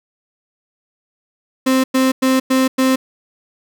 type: tone bursts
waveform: 35% pulse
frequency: 261.6 Hz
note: C4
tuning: in tune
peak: -10 dBFS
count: 5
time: 1.66-2.96 s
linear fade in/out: 10 ms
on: 180 ms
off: 100 ms
effects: none